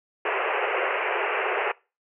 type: band-pass noise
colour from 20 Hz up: pink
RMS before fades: -26 dBFS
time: 0.25-1.72 s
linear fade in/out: 5 ms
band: 370 to 2800 Hz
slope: 96 dB/octave
effects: noise-tail reverb RT60 0.3 s tail -23 dB re dry